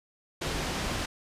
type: low-pass noise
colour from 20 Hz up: pink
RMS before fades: -32 dBFS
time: 0.41-1.06 s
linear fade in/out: 10 ms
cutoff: 6700 Hz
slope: 12 dB/octave
effects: resampled to 32000 Hz